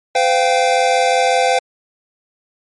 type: chord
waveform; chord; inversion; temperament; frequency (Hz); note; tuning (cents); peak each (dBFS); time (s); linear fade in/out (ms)
square; C suspended fourth; none; equal with one note detuned; 510.7 / 698.5 / 784; C5 / F5 / G5; -42 / 0 / 0; -17; 0.15-1.59; 5
effects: low-pass 8000 Hz 12 dB/octave + MP3 48 kbps